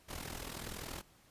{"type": "noise with amplitude modulation", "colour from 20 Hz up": "pink", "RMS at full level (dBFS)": -41, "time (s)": [0.08, 1.02], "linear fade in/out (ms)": 20, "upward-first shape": "sine", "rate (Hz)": 41.1, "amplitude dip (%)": 70, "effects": ["pink hiss -65 dBFS RMS until 1.3 s", "resampled to 32000 Hz"]}